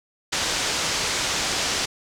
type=low-pass noise; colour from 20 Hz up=white; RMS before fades=-25 dBFS; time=0.32-1.86 s; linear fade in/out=10 ms; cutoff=6900 Hz; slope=24 dB/octave; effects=none